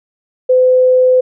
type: tone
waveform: sine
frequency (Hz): 509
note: C5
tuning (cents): -48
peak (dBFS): -6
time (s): 0.49-1.21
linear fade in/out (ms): 10
effects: none